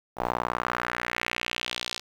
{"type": "tone with band-pass filter sweep", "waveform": "sawtooth", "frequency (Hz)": 60.2, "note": "B1", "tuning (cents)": -44, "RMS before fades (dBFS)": -31, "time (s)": [0.16, 2.01], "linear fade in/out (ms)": 50, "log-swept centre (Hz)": [790, 4400], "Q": 2.2, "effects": ["8-bit"]}